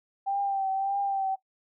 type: tone with vibrato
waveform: sine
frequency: 784 Hz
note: G5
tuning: in tune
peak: -25 dBFS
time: 0.26-1.36 s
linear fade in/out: 20 ms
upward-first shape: triangle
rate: 1.7 Hz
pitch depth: 42 cents each way
effects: noise-tail reverb RT60 0.1 s tail -17 dB re dry